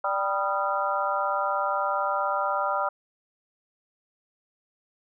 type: harmonic tone with a mistuned harmonic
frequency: 196 Hz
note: G3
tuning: in tune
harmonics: 3 / 4 / 5 / 6 / 7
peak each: -30 / -30 / -30 / -30 / -30 dBFS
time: 0.04-2.89 s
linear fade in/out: 5 ms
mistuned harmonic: 6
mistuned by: +85 cents
effects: none